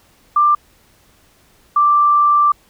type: tone pair in turn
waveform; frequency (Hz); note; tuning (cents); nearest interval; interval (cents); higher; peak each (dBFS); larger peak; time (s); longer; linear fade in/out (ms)
sine; 1185 / 1175.5; D6 / D6; +15 / +1; unison; 14; first; -9; neither; 0.36-0.55 / 1.76-2.52; second; 5
effects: pink hiss -53 dBFS RMS until 2.69 s